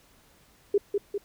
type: tone with echo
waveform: sine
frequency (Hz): 404.8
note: G#4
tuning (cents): -44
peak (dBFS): -18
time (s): 0.74-0.78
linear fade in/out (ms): 5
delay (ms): 200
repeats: 2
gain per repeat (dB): -4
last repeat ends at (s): 1.18
effects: pink hiss -60 dBFS RMS until 1.24 s